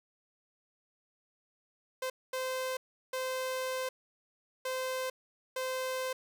sawtooth tone bursts at uneven times, 517 Hz, C5, 21 cents flat, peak -29 dBFS, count 5, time 2.02-2.1 / 2.33-2.77 / 3.13-3.89 / 4.65-5.1 / 5.56-6.13 s, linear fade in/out 5 ms, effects none

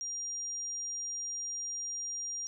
sine tone, 5700 Hz, F8, 34 cents sharp, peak -35 dBFS, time 0.01-2.47 s, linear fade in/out 0 ms, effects none

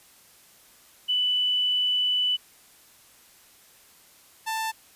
sine / sawtooth tone pair in turn, 2983 / 886.9 Hz, F#7 / A5, +13 / +14 cents, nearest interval octave + major sixth, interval 2099 cents, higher first, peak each -21 / -23 dBFS, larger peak first, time 1.08-2.37 / 4.46-4.72 s, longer first, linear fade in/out 20 ms, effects white hiss -55 dBFS RMS until 4.95 s + resampled to 32000 Hz

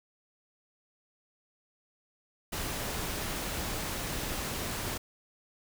pink noise, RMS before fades -35 dBFS, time 2.52-4.98 s, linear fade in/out 10 ms, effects none

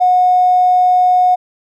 triangle tone with tanh clipping, 728 Hz, F#5, 28 cents flat, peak -7 dBFS, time 0-1.36 s, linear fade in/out 20 ms, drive 2 dB, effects none

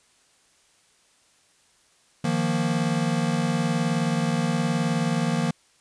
square chord, Eb suspended second, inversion none, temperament equal, 155.56 / 174.61 / 233.1 Hz, Eb3 / F3 / Bb3, 0 / 0 / 0 cents, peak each -27 dBFS, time 2.24-5.51 s, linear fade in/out 5 ms, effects white hiss -61 dBFS RMS until 5.8 s + resampled to 22050 Hz

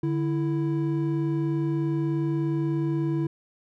triangle tone pair together, 146.83 / 330.3 Hz, D3 / E4, 0 / +4 cents, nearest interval octave + major second, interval 1404 cents, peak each -24 dBFS, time 0.03-3.27 s, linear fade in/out 5 ms, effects none

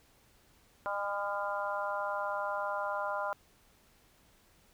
harmonic tone with a mistuned harmonic, 202.4 Hz, G#3, 44 cents flat, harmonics 3 / 4 / 5 / 6 / 7, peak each -37 / -39 / -37 / -42 / -39 dBFS, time 0.86-3.33 s, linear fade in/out 0 ms, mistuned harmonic 7, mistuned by -23 cents, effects pink hiss -65 dBFS RMS until 4.73 s

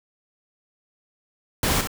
pink noise with echo, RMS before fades -22 dBFS, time 1.63-1.81 s, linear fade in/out 2 ms, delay 63 ms, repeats 1, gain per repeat -6 dB, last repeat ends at 1.873 s, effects none

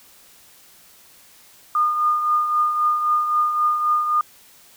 sine tone with tremolo, 1218 Hz, D#6, 37 cents flat, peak -14 dBFS, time 1.75-4.21 s, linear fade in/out 2 ms, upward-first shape triangle, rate 3.8 Hz, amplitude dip 55%, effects white hiss -50 dBFS RMS until 4.76 s

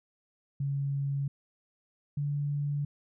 sine tone pair in turn, 139.6 / 144.36 Hz, C#3 / D3, +13 / -29 cents, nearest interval minor second, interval 58 cents, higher second, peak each -28 dBFS, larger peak neither, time 0.6-1.28 / 2.17-2.85 s, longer neither, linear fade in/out 5 ms, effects none

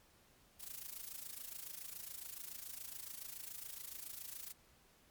blue noise with amplitude modulation, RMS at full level -45 dBFS, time 0.59-4.53 s, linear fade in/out 20 ms, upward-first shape sine, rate 27.1 Hz, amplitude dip 80%, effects pink hiss -68 dBFS RMS until 5.1 s + MP3 96 kbps

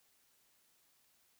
silence, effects white hiss -72 dBFS RMS until 1.39 s

